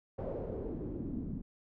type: noise with low-pass filter sweep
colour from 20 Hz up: pink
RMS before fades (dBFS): -39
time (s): 0.18-1.42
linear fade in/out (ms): 10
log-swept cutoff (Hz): 600 to 210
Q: 3.3
effects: none